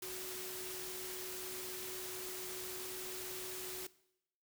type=tone in noise; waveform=sine; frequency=370 Hz; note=F#4; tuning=in tune; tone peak=-47 dBFS; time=0.02-3.87 s; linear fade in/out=5 ms; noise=white; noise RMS=-45 dBFS; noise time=0.02-3.87 s; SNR=-5 dB; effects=noise-tail reverb RT60 0.8 s tail -20 dB re dry